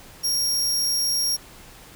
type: tone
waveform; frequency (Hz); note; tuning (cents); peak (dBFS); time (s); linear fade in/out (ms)
sawtooth; 5588; F8; 0; -18; 0.23-1.37; 20
effects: pink hiss -46 dBFS RMS until 1.95 s